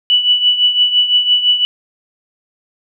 sine tone with tremolo, 2960 Hz, F#7, in tune, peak -6 dBFS, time 0.1-1.65 s, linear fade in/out 0 ms, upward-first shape triangle, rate 5.9 Hz, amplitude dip 75%, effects none

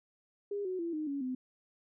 sine tone with pitch steps, 406 / 370.2 / 337.5 / 307.7 / 280.5 / 255.8 Hz, G#4 / F#4 / E4 / D#4 / C#4 / C4, -39 / +1 / +41 / -19 / +21 / -39 cents, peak -33 dBFS, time 0.51-1.35 s, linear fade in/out 5 ms, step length 140 ms, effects none

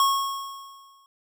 square tone with exponential decay, 1096 Hz, C#6, 20 cents flat, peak -17 dBFS, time 0-1.06 s, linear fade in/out 1 ms, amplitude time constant 230 ms, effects none

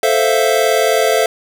square chord, F major seventh, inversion first, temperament equal, 440 / 523.3 / 659.3 / 698.5 Hz, A4 / C5 / E5 / F5, 0 / 0 / 0 / 0 cents, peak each -17 / -18 / -17 / -20 dBFS, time 0.03-1.26 s, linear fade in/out 2 ms, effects none

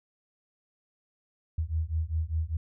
sine beating tone pair, 77.78 / 82.78 Hz, D#2 / E2, 0 / +8 cents, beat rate 5 Hz, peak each -30 dBFS, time 1.58-2.57 s, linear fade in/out 5 ms, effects none

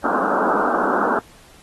white band-pass noise, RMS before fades -20 dBFS, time 0.04-1.19 s, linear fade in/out 2 ms, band 190 to 1500 Hz, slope 96 dB/octave, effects pink hiss -49 dBFS RMS until 1.62 s + AAC 32 kbps

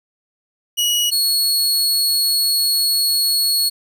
sawtooth tone pair in turn, 2911 / 4349 Hz, F#7 / C#8, -29 / -34 cents, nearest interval perfect fifth, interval 695 cents, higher second, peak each -12 dBFS, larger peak neither, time 0.77-1.11 / 1.11-3.7 s, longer second, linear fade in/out 20 ms, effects none

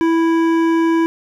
triangle tone with hard clipping, 329.6 Hz, E4, in tune, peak -14 dBFS, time 0.01-1.06 s, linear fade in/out 0 ms, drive 16 dB, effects none

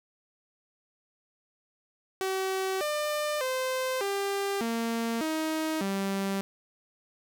sawtooth tone with pitch steps, 380.7 / 599 / 517 / 397.4 / 230 / 315.6 / 195.7 Hz, F#4 / D5 / C5 / G4 / A#3 / D#4 / G3, +49 / +34 / -21 / +24 / -23 / +25 / -3 cents, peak -24 dBFS, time 2.21-6.41 s, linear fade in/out 0 ms, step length 600 ms, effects none

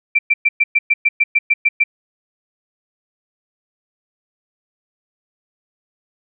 sine tone bursts, 2349 Hz, D7, in tune, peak -9 dBFS, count 12, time 0.15-1.84 s, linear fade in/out 10 ms, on 40 ms, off 110 ms, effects none

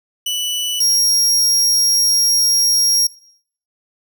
sawtooth tone pair in turn, 2967 / 5601 Hz, F#7 / F8, +4 / +4 cents, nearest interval major seventh, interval 1100 cents, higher second, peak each -15 / -10 dBFS, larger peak second, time 0.26-0.8 / 0.8-3.07 s, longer second, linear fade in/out 5 ms, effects noise-tail reverb RT60 0.6 s tail -18 dB re dry

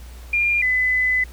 sine tone pair in turn, 2404 / 2010 Hz, D7 / B6, +40 / +30 cents, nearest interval minor third, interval 310 cents, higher first, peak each -16 dBFS, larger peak neither, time 0.33-0.62 / 0.62-1.24 s, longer second, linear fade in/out 5 ms, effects added 60 Hz sine -36 dBFS peak until 1.32 s + pink hiss -47 dBFS RMS until 1.32 s

